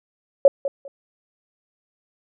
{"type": "tone with echo", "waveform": "sine", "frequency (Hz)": 554.4, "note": "C#5", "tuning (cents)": 0, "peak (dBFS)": -6, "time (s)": [0.45, 0.48], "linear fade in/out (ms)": 2, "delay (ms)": 200, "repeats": 2, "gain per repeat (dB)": -14, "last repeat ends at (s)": 0.88, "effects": []}